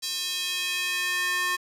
square tone with high-pass filter sweep, 360.4 Hz, F#4, 45 cents flat, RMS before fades -28 dBFS, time 0.02-1.57 s, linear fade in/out 20 ms, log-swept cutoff 4300 to 1400 Hz, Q 2.1, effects resampled to 32000 Hz + 8-bit

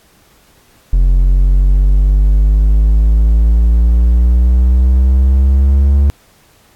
triangle exponential sweep, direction up, 43.89 to 70.9 Hz, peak -4 dBFS, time 0.93-6.1 s, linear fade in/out 0 ms, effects pink hiss -49 dBFS RMS until 6.75 s + AAC 64 kbps

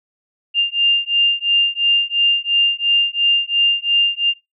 sine beating tone pair, 2798 / 2800.9 Hz, F7 / F7, +3 / +4 cents, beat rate 2.9 Hz, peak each -16 dBFS, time 0.54-4.34 s, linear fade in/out 50 ms, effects noise-tail reverb RT60 0.2 s tail -21 dB re dry

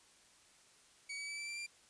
sawtooth tone with pitch steps, 2260 / 2282 / 2305 / 2328 / 2351 / 2374 Hz, C#7 / C#7 / D7 / D7 / D7 / D7, +33 / +50 / -33 / -16 / +1 / +18 cents, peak -38 dBFS, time 1.09-1.666 s, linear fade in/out 10 ms, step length 96 ms, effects white hiss -65 dBFS RMS until 1.89 s + resampled to 22050 Hz

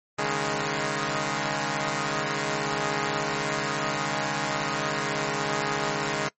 5% pulse chord, C# suspended second, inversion none, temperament equal with one note detuned, 138.59 / 155.03 / 207.7 Hz, C#3 / D#3 / G#3, 0 / -6 / 0 cents, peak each -19 dBFS, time 0.18-6.29 s, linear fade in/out 10 ms, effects noise-tail reverb RT60 0.1 s tail -21 dB re dry + MP3 32 kbps

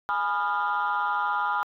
sine chord, F half-diminished seventh, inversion first, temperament equal with one note detuned, 830.6 / 987.8 / 1224.5 / 1396.9 Hz, Ab5 / Cb6 / Eb6 / F6, 0 / 0 / -28 / 0 cents, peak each -28 dBFS, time 0.09-1.63 s, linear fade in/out 0 ms, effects tanh soft clip ceiling -18 dBFS

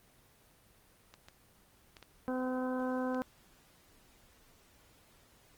clicks, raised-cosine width 0.2 ms, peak -33 dBFS, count 5, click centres 1.14 / 1.285 / 1.968 / 2.027 / 3.146 s
harmonic tone, 255.4 Hz, C4, 42 cents flat, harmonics 1 / 2 / 3 / 4 / 5 / 6, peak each -34 / -37 / -43 / -43 / -49 / -46 dBFS, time 2.28-3.22 s, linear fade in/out 0 ms
effects pink hiss -64 dBFS RMS until 5.57 s + Opus 24 kbps

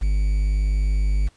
triangle tone with quantisation, 50.4 Hz, G1, 49 cents sharp, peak -15 dBFS, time 0.01-1.29 s, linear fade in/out 20 ms, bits 7, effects pink hiss -59 dBFS RMS until 1.36 s + resampled to 22050 Hz

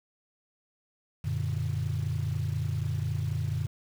sine chord, Gb augmented, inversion none, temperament equal, 92.5 / 116.54 / 146.83 Hz, Gb2 / Bb2 / D3, 0 / 0 / 0 cents, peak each -31 dBFS, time 1.24-3.67 s, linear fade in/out 10 ms, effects tanh soft clip ceiling -21 dBFS + 8-bit

